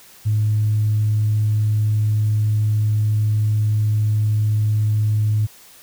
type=tone; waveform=sine; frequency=106.8 Hz; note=G#2; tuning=49 cents sharp; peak=-14 dBFS; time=0.25-5.47 s; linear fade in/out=20 ms; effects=tanh soft clip ceiling -10 dBFS + white hiss -46 dBFS RMS until 5.82 s